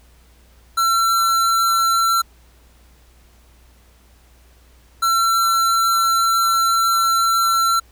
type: tone pair in turn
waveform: square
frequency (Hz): 1351 / 1351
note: E6 / E6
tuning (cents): +42 / +42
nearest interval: unison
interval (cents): 0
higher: neither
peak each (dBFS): -15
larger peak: neither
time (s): 0.77-2.22 / 5.02-7.8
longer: second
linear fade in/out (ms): 10
effects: added 60 Hz sine -49 dBFS peak until 7.91 s + pink hiss -55 dBFS RMS until 7.91 s